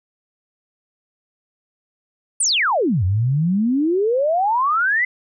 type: exponential two-way sweep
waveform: sine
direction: down then up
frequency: 9800 to 87.8 to 2059 Hz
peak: -15 dBFS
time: 2.4-5.05 s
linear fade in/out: 5 ms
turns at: 3.04 s
effects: none